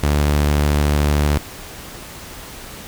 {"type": "tone", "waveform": "sawtooth", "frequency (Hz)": 73.42, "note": "D2", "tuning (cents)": 0, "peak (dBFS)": -10, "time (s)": [0.03, 1.38], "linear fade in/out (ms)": 5, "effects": ["pink hiss -35 dBFS RMS until 2.87 s"]}